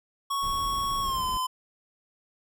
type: tone with pitch glide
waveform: square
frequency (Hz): 1108.7 to 1022.6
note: C#6 to C6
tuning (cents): 0 to -40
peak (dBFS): -27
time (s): 0.3-1.47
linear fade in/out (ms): 10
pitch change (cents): -140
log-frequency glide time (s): 1.01-1.24
type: noise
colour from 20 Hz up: brown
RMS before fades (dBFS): -38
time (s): 0.42-1.38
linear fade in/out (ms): 10
effects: none